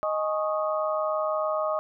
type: harmonic tone with a mistuned harmonic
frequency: 207.7 Hz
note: G#3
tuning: in tune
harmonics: 3 / 4 / 5 / 6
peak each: -26 / -36 / -32 / -31 dBFS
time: 0.03-1.79 s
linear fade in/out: 0 ms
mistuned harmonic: 5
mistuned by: +99 cents
effects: none

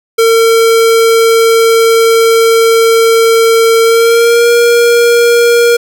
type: tone with pitch glide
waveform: square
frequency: 454.9 to 472.6 Hz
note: A#4 to A#4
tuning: -42 to +24 cents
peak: -5 dBFS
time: 0.18-5.77 s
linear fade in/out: 10 ms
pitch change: +66 cents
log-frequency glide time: 3.82-4.5 s
effects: none

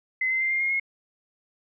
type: tone with pitch steps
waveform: sine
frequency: 2045 / 2068 / 2090 / 2113 / 2137 / 2160 Hz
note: C7 / C7 / C7 / C7 / C7 / C#7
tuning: -40 / -21 / -2 / +16 / +36 / -45 cents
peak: -22 dBFS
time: 0.21-0.798 s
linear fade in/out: 5 ms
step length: 98 ms
effects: none

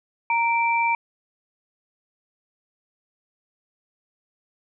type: tone pair together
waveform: sine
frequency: 929 / 2341 Hz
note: A#5 / D7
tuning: -6 / -6 cents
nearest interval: octave + major third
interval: 1600 cents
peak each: -20 / -23 dBFS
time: 0.3-0.95 s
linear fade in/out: 2 ms
effects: none

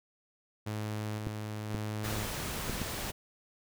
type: tone with tremolo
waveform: sawtooth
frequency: 106.7 Hz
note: G#2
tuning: 47 cents sharp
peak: -30 dBFS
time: 0.66-2.26 s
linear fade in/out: 10 ms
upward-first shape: square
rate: 0.96 Hz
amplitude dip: 25%
type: clicks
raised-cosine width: 3 ms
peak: -22 dBFS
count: 4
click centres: 1.27 / 1.747 / 2.697 / 2.817 s
type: noise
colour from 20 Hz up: pink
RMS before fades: -37 dBFS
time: 2.03-3.12 s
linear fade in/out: 20 ms
effects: none

